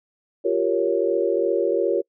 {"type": "chord", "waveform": "sine", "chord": "G half-diminished seventh", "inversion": "third", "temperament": "equal", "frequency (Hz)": [349.2, 392, 466.2, 554.4], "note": ["F4", "G4", "Bb4", "Db5"], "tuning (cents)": [0, 0, 0, 0], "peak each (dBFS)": [-24, -24, -23, -24], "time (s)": [0.44, 2.02], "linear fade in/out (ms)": 20, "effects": ["noise-tail reverb RT60 0.1 s tail -26 dB re dry"]}